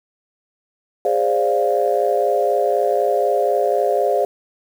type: chord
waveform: sine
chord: D half-diminished seventh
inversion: second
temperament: equal with one note detuned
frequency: 411 / 523.3 / 587.3 / 698.5 Hz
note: Ab4 / C5 / D5 / F5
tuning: -18 / 0 / 0 / 0 cents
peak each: -20 dBFS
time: 1.05-4.25 s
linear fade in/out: 2 ms
effects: tanh soft clip ceiling -4 dBFS + 7-bit